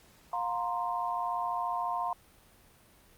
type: chord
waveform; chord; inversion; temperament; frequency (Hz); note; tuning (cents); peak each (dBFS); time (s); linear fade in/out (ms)
sine; F suspended fourth; none; equal with one note detuned; 709.8 / 932.3 / 1046.5; F5 / Bb5 / C6; +28 / 0 / 0; -34; 0.33-2.13; 2
effects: pink hiss -60 dBFS RMS until 3.17 s + Opus 48 kbps